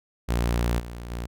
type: tone with level steps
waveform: sawtooth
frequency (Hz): 59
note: A#1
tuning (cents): +22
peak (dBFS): -18 / -31 / -26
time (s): 0.28-1.27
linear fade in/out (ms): 20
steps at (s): 0.79 / 1.1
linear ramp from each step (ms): 10
effects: none